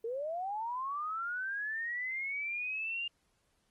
sine linear sweep, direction up, 440 to 2821 Hz, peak -34 dBFS, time 0.04-3.08 s, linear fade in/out 5 ms, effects pink hiss -75 dBFS RMS until 3.7 s + Opus 24 kbps

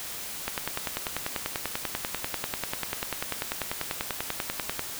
click train, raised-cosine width 0.3 ms, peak -12 dBFS, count 45, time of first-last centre 0.48-4.794 s, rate 10.2 Hz, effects white hiss -37 dBFS RMS until 4.99 s

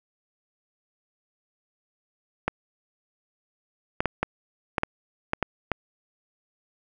clicks, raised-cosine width 0.5 ms, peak -8 dBFS, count 9, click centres 2.48 / 4.005 / 4.057 / 4.23 / 4.782 / 4.834 / 5.334 / 5.427 / 5.717 s, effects none

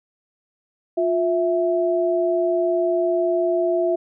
sine tone pair together, 353.9 / 659.3 Hz, F4 / E5, +23 / 0 cents, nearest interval major seventh, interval 1077 cents, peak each -20 dBFS, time 0.97-3.96 s, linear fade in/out 10 ms, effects none

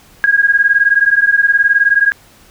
sine beating tone pair, 1627 / 1646 Hz, G#6 / G#6, -36 / -16 cents, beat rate 19 Hz, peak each -11 dBFS, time 0.24-2.12 s, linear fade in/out 0 ms, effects pink hiss -45 dBFS RMS until 2.5 s

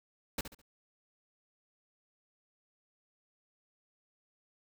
pink noise with echo, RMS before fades -34 dBFS, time 0.38-0.41 s, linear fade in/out 5 ms, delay 69 ms, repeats 3, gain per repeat -10 dB, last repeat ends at 0.617 s, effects none

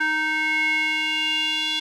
square tone with band-pass filter sweep, 311.1 Hz, D#4, in tune, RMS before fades -23 dBFS, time 0-1.8 s, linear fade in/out 10 ms, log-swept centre 1700 to 3300 Hz, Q 5.5, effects none

